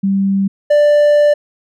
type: tone pair in turn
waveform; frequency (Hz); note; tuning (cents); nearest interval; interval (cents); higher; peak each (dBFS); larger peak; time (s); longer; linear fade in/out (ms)
sine / triangle; 195.6 / 589.2; G3 / D5; -4 / +6; octave + perfect fifth; 1910; second; -11 / -5; second; 0.03-0.48 / 0.7-1.34; second; 10
effects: none